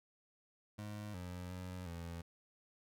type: tone with pitch steps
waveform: 25% pulse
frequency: 104.8 / 89.6 / 91.3 / 84.7 Hz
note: G#2 / F2 / F#2 / E2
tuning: +16 / +45 / -23 / +48 cents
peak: -40 dBFS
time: 0.78-2.22 s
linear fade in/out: 10 ms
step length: 360 ms
effects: none